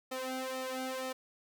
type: tone with flanger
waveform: sawtooth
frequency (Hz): 259.5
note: C4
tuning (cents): -14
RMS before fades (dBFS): -38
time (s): 0.11-1.13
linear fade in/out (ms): 10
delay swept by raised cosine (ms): 1.6 to 2.5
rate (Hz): 2.1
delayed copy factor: +0.95
effects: none